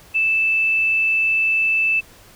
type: tone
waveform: sine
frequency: 2637 Hz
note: E7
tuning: in tune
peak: -15 dBFS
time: 0.14-2.01 s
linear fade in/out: 20 ms
effects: pink hiss -47 dBFS RMS until 2.35 s